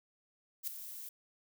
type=noise with ADSR envelope; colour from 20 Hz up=violet; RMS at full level=-35 dBFS; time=0.63-1.09 s; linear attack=45 ms; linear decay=4 ms; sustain=-11 dB; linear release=4 ms; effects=none